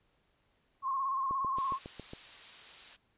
sine tone with vibrato, 1075 Hz, C6, 47 cents sharp, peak -30 dBFS, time 0.82-1.79 s, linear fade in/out 50 ms, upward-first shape square, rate 17 Hz, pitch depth 42 cents each way
click train, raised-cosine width 2 ms, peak -30 dBFS, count 7, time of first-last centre 1.31-2.134 s, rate 7.28 Hz
blue noise, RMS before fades -43 dBFS, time 1.56-2.97 s, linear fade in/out 20 ms
effects pink hiss -73 dBFS RMS until 3.17 s + resampled to 8000 Hz

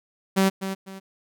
sawtooth tone with echo, 192.4 Hz, G3, 32 cents flat, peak -13 dBFS, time 0.36-0.5 s, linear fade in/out 20 ms, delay 250 ms, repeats 2, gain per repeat -10 dB, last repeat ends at 1 s, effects none

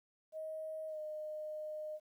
sine tone with pitch glide, 630 to 613.5 Hz, D#5 to D#5, +21 to -25 cents, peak -40 dBFS, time 0.32-2 s, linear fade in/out 50 ms, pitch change -46 cents, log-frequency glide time 0.88-0.99 s, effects 12-bit

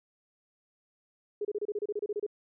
sine tone bursts, 415.3 Hz, G#4, in tune, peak -29 dBFS, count 13, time 1.41-2.265 s, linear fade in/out 5 ms, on 39 ms, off 29 ms, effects none

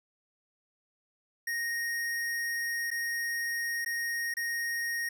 square tone with dropouts, 1864.7 Hz, A#6, in tune, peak -31 dBFS, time 1.47-5.09 s, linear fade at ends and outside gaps 5 ms, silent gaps 2.905-2.913 / 3.848-3.86 / 4.34-4.368 s, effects none

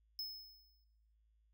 square tone with exponential decay, 5190 Hz, E8, 28 cents flat, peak -39 dBFS, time 0.19-0.84 s, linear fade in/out 1 ms, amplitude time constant 140 ms, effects noise-tail reverb RT60 1.0 s tail -18 dB re dry + added 54 Hz sine -70 dBFS peak until 1.53 s

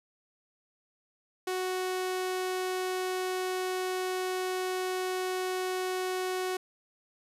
sawtooth tone, 370 Hz, F#4, in tune, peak -26 dBFS, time 1.47-6.57 s, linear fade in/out 5 ms, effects resampled to 32000 Hz

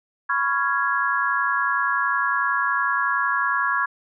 sine chord, C# dominant seventh, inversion third, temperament just, 997.9 / 1108.7 / 1385.9 / 1663.1 Hz, B5 / C#6 / E#6 / G#6, +18 / 0 / -14 / +2 cents, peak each -28 / -24 / -26 / -23 dBFS, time 0.29-3.86 s, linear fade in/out 10 ms, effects none

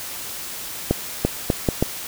accelerating click train, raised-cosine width 2 ms, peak -3 dBFS, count 5, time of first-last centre 0.91-1.826 s, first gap 340 ms, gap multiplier 0.74, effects white hiss -32 dBFS RMS until 2.07 s

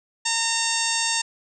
harmonic tone, 914 Hz, A#5, 34 cents flat, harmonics 1 / 2 / 3 / 4 / 5 / 6 / 7 / 8 / 9, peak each -30 / -30 / -30 / -30 / -30 / -30 / -30 / -30 / -30 dBFS, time 0.25-1.22 s, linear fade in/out 10 ms, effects none

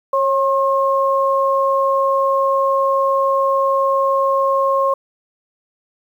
sine tone pair together, 545.9 / 1073 Hz, C#5 / C6, -27 / +43 cents, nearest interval octave, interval 1170 cents, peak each -16 dBFS, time 0.13-4.94 s, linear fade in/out 5 ms, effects 8-bit

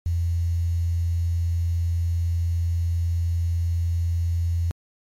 sine tone with quantisation, 85 Hz, F2, 46 cents flat, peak -20 dBFS, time 0.06-4.71 s, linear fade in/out 0 ms, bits 8, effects MP3 64 kbps

